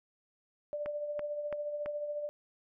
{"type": "tone with tremolo", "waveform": "sine", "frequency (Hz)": 590, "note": "D5", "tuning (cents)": 8, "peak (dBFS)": -32, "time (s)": [0.73, 2.29], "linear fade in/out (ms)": 0, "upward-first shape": "triangle", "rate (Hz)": 14, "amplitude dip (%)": 50}
{"type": "click train", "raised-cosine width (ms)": 0.5, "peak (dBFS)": -26, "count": 4, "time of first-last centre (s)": [0.86, 1.86], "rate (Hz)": 3}
{"effects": []}